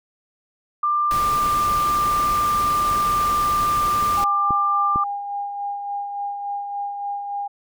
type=tone; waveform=sine; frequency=1190 Hz; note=D6; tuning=22 cents sharp; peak=-17 dBFS; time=0.83-5.04 s; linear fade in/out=5 ms
type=noise; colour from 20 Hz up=pink; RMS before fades=-30 dBFS; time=1.11-4.24 s; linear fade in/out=0 ms
type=tone with tremolo; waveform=sine; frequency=809 Hz; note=G#5; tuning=46 cents flat; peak=-23 dBFS; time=4.17-7.48 s; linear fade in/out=10 ms; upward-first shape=sine; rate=3.5 Hz; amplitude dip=40%
type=clicks; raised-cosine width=3 ms; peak=-15 dBFS; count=2; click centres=4.507 / 4.959 s
effects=none